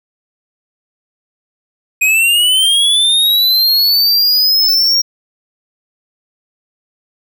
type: linear sweep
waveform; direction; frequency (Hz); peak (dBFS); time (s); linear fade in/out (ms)
square; up; 2489 to 5610; -9; 2.01-5.02; 10
effects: none